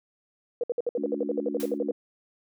sine tone bursts, 481.3 Hz, B4, 45 cents flat, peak -23 dBFS, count 16, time 0.61-1.911 s, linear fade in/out 2 ms, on 26 ms, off 59 ms
harmonic tone, 71.8 Hz, D2, 39 cents flat, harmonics 3 / 4 / 5, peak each -36 / -32 / -36 dBFS, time 0.97-1.92 s, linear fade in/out 10 ms
white noise with exponential decay, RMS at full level -36 dBFS, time 1.6-1.78 s, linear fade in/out 0 ms, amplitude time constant 39 ms
effects none

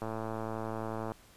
click train, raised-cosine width 1 ms, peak -23 dBFS, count 123, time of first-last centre 0.02-1.119 s, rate 111 Hz, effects pink hiss -59 dBFS RMS until 1.36 s + resampled to 32000 Hz

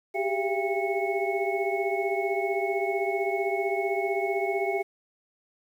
sine tone cluster, 387.7 / 403.3 / 682 / 797 / 2198 Hz, G4 / G4 / F5 / G5 / C#7, -19 / +49 / -41 / +28 / -15 cents, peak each -29 / -31 / -31 / -34 / -33 dBFS, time 0.14-4.83 s, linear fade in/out 20 ms, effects 9-bit

